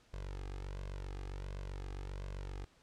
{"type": "tone with flanger", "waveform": "sawtooth", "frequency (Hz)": 47.6, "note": "F#1", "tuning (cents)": 50, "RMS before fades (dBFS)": -43, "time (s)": [0.13, 2.65], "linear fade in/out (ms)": 10, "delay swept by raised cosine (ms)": [1.9, 2.46], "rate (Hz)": 1.4, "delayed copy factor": 0.7, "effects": ["pink hiss -67 dBFS RMS until 2.82 s", "low-pass 7000 Hz 12 dB/octave"]}